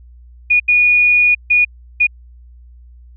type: tone bursts at uneven times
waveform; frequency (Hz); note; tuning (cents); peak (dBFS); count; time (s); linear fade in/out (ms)
sine; 2452; D#7; -26; -8; 4; 0.5-0.6 / 0.68-1.35 / 1.5-1.65 / 2-2.07; 10
effects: added 60 Hz sine -38 dBFS peak until 3.16 s